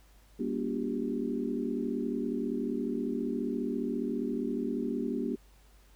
sine tone cluster, 199.5 / 238.9 / 289.6 / 360.6 / 395.3 Hz, G3 / A#3 / D4 / F#4 / G4, +31 / +43 / -24 / -45 / +15 cents, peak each -39 / -33 / -36 / -39 / -37 dBFS, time 0.39-5.36 s, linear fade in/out 10 ms, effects added 50 Hz sine -57 dBFS peak until 5.95 s + pink hiss -64 dBFS RMS until 5.95 s

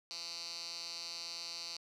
10% pulse tone with band-pass filter, 169.2 Hz, E3, 45 cents sharp, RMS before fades -44 dBFS, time 0.11-1.77 s, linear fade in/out 0 ms, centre 4800 Hz, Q 7.8, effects none

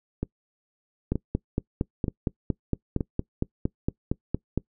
two click trains, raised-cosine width 3 ms, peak -14 / -11 dBFS, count 4 / 16, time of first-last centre 0.23-3.008 / 1.12-4.576 s, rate 1.08 / 4.34 Hz, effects noise-tail reverb RT60 0.1 s tail -23 dB re dry

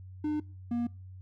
triangle tone pair in turn, 301.7 / 237.7 Hz, D4 / A#3, +47 / +34 cents, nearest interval major third, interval 413 cents, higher first, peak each -26 dBFS, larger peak neither, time 0.24-0.4 / 0.71-0.87 s, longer neither, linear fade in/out 5 ms, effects noise-tail reverb RT60 0.4 s tail -25 dB re dry + added 93 Hz sine -44 dBFS peak until 1.21 s

